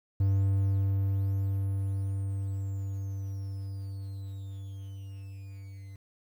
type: tone with level ramp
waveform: triangle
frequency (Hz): 97.7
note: G2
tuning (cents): -5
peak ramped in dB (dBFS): -20 to -40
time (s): 0.2-5.96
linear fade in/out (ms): 5
effects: 10-bit